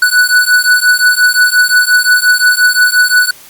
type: beating tone pair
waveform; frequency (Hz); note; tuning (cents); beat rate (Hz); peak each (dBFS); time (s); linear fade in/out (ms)
square; 1480 / 1485.7; F#6 / F#6; 0 / +7; 5.7; -10; 0.02-3.31; 5
effects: white hiss -37 dBFS RMS until 3.49 s + Opus 48 kbps